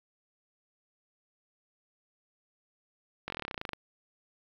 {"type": "slowing click train", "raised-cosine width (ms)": 0.3, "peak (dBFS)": -19, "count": 16, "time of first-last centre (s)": [3.28, 3.733], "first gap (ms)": 21, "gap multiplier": 1.05, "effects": ["low-pass 5000 Hz 12 dB/octave", "9-bit"]}